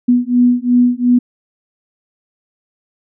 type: beating tone pair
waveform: sine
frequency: 243.9 / 246.7 Hz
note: B3 / B3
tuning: -21 / -2 cents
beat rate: 2.8 Hz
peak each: -12 dBFS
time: 0.08-1.19 s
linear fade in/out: 10 ms
effects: none